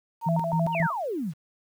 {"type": "tone with vibrato", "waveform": "sine", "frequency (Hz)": 784, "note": "G5", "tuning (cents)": 0, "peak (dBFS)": -26, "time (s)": [0.21, 0.93], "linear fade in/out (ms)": 50, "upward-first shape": "square", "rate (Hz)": 6.5, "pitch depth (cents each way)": 280}
{"type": "tone with tremolo", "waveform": "sine", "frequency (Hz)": 164.81, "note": "E3", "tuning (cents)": 0, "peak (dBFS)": -22, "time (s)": [0.26, 0.87], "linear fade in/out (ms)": 10, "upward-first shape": "square", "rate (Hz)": 3.7, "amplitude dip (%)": 65}
{"type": "exponential sweep", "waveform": "sine", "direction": "down", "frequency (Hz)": [3070, 136.7], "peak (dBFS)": -27, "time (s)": [0.72, 1.34], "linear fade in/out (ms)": 50}
{"effects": ["9-bit"]}